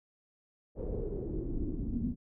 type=noise with low-pass filter sweep; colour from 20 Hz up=brown; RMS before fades=-35 dBFS; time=0.75-2.16 s; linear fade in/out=50 ms; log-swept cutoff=510 to 230 Hz; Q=6; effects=none